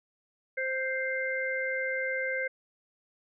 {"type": "harmonic tone", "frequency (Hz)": 523.3, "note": "C5", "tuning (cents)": 0, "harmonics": [1, 3, 4], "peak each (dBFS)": [-33, -33, -33], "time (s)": [0.57, 2.48], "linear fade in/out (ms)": 10, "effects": []}